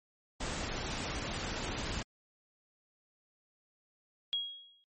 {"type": "noise", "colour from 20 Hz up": "pink", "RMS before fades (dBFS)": -37, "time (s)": [0.4, 2.03], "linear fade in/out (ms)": 10}
{"type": "tone with exponential decay", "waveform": "sine", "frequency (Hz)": 3299, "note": "G#7", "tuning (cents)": -12, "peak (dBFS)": -28, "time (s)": [4.33, 4.84], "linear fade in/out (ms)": 0, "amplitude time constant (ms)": 110}
{"effects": ["MP3 32 kbps"]}